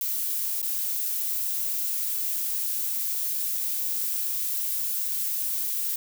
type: noise with dropouts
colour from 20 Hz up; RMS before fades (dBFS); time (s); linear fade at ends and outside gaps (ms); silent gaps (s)
violet; -28; 0.01-5.96; 2; 0.617-0.627
effects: none